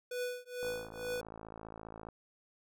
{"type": "tone with tremolo", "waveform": "square", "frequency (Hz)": 493.9, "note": "B4", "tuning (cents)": 0, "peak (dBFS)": -34, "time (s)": [0.11, 1.21], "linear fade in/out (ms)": 5, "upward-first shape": "triangle", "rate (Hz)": 2.2, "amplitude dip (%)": 100}
{"type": "click train", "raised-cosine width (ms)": 1, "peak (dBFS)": -32, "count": 81, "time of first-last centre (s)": [0.63, 2.087], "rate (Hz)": 54.9}
{"effects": []}